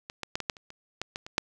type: clicks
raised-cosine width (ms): 0.2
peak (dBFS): -21 / -16 / -12 / -16 / -10 / -30 / -28 / -14 / -17 / -24 / -6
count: 11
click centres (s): 0.099 / 0.233 / 0.355 / 0.403 / 0.498 / 0.568 / 0.704 / 1.016 / 1.159 / 1.265 / 1.381
effects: none